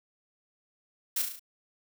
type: noise with echo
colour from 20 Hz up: blue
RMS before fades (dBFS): -29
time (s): 1.16-1.22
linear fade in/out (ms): 5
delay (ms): 35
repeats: 5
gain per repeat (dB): -4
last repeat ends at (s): 1.395
effects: none